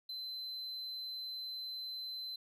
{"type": "tone with amplitude modulation", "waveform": "triangle", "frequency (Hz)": 4060, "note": "B7", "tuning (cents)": 47, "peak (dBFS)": -38, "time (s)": [0.09, 2.36], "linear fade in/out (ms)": 5, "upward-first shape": "sine", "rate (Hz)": 130, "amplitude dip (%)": 25, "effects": []}